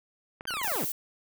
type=clicks; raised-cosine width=0.5 ms; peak=-24 dBFS; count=10; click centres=0.409 / 0.454 / 0.507 / 0.539 / 0.57 / 0.615 / 0.647 / 0.678 / 0.719 / 0.759 s
type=linear sweep; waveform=20% pulse; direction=down; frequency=1607 to 98 Hz; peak=-26 dBFS; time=0.47-0.85 s; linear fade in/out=10 ms
type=noise; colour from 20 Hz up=violet; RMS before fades=-32 dBFS; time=0.63-0.92 s; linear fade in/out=2 ms
effects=none